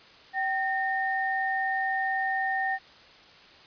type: tone pair together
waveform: sine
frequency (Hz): 770.3 / 1832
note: G5 / A#6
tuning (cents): -30 / -31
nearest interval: octave + minor third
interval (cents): 1499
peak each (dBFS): -28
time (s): 0.33-2.79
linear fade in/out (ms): 50
effects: white hiss -52 dBFS RMS until 3.66 s + resampled to 11025 Hz